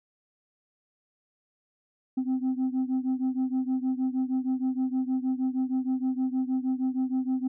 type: beating tone pair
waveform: sine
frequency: 256.9 / 263.3 Hz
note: C4 / C4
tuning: -32 / +11 cents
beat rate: 6.4 Hz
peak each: -25 / -27 dBFS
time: 2.17-7.48 s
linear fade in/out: 10 ms
effects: tanh soft clip ceiling -22 dBFS

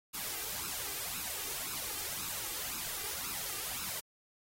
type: noise with flanger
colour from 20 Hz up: white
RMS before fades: -39 dBFS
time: 0.13-4.01 s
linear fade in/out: 20 ms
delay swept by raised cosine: 0.76 to 2.56 ms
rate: 1.9 Hz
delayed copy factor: +0.7
effects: AAC 48 kbps

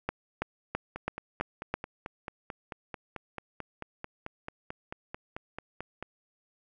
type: two click trains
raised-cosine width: 0.5 ms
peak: -22 / -14 dBFS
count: 24 / 6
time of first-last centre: 0.96-6.026 / 0.09-1.74 s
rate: 4.54 / 3.03 Hz
effects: none

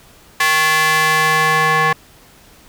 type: ring-modulated tone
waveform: sawtooth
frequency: 313.3 Hz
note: D#4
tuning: 12 cents sharp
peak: -5 dBFS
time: 0.4-1.93 s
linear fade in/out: 5 ms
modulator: 1410 Hz
effects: pink hiss -46 dBFS RMS until 2.68 s

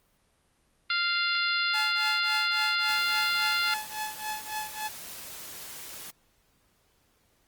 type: harmonic tone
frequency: 696 Hz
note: F5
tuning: 6 cents flat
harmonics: 2 / 3 / 4 / 5 / 6 / 7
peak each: -28 / -32 / -33 / -34 / -32 / -38 dBFS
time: 0.9-3.74 s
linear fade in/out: 2 ms
type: tone with tremolo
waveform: sawtooth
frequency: 859 Hz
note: A5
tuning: 42 cents flat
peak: -26 dBFS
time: 1.73-4.89 s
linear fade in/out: 20 ms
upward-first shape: triangle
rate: 3.6 Hz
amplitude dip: 100%
type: noise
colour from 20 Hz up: white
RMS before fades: -42 dBFS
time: 2.88-6.11 s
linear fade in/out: 10 ms
effects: pink hiss -68 dBFS RMS until 7.47 s + Opus 32 kbps

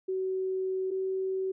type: tone pair in turn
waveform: sine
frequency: 376.9 / 379.7 Hz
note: F#4 / F#4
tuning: +32 / +45 cents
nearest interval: unison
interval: 13 cents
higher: second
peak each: -28 dBFS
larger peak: neither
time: 0.08-0.91 / 0.91-1.52 s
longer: first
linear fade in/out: 10 ms
effects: none

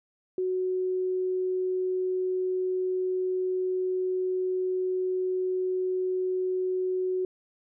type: tone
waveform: sine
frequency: 370 Hz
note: F#4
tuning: in tune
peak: -25 dBFS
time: 0.38-7.25 s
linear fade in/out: 2 ms
effects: none

